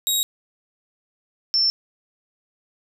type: tone pair in turn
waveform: 20% pulse / sine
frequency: 3797 / 5370 Hz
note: A#7 / E8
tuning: +31 / +31 cents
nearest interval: tritone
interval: 600 cents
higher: second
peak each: -13 / -16 dBFS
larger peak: first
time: 0.07-0.23 / 1.54-1.7 s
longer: neither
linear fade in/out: 0 ms
effects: none